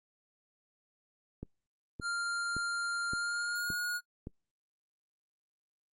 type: click train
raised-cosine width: 3 ms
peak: -27 dBFS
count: 6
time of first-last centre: 1.43-4.271 s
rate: 1.76 Hz
type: tone with pitch glide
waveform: square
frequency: 1395 to 1441.7 Hz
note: F6 to F#6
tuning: -2 to -45 cents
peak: -33 dBFS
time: 2.01-4.01 s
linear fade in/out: 50 ms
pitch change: +57 cents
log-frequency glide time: 3.11-3.79 s
effects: noise-tail reverb RT60 0.1 s tail -24 dB re dry + Opus 32 kbps